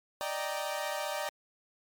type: chord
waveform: sawtooth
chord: Eb major seventh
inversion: third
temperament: equal with one note detuned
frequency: 587.3 / 622.3 / 780.8 / 932.3 Hz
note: D5 / Eb5 / G5 / Bb5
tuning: 0 / 0 / -7 / 0 cents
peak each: -33 / -35 / -35 / -36 dBFS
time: 0.21-1.29 s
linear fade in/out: 0 ms
effects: MP3 96 kbps